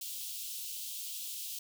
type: high-pass noise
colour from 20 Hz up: white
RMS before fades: -41 dBFS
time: 0.01-1.59 s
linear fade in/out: 5 ms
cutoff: 2800 Hz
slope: 48 dB/octave
effects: none